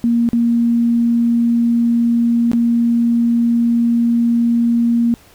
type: tone with dropouts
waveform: sine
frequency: 234.7 Hz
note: A#3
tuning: 12 cents sharp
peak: -11 dBFS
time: 0.04-5.14 s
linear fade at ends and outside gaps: 0 ms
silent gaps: 0.289-0.332 / 2.516-2.533 s
effects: pink hiss -47 dBFS RMS until 5.34 s